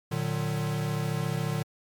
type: chord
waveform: square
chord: Bb augmented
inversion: none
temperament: equal with one note detuned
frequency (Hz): 116.54 / 150.35 / 185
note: Bb2 / D3 / F#3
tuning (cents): 0 / +41 / 0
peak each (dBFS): -33 / -30 / -36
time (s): 0.11-1.63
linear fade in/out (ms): 10
effects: MP3 96 kbps